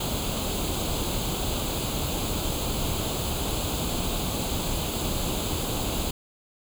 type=noise with comb filter; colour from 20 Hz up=pink; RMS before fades=-28 dBFS; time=0-6.11 s; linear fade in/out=5 ms; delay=0.27 ms; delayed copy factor=+0.75; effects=none